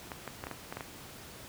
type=clicks; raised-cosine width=0.5 ms; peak=-23 dBFS; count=8; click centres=0.118 / 0.277 / 0.439 / 0.469 / 0.513 / 0.725 / 0.77 / 0.808 s; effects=pink hiss -48 dBFS RMS until 1.48 s + high-pass 60 Hz 12 dB/octave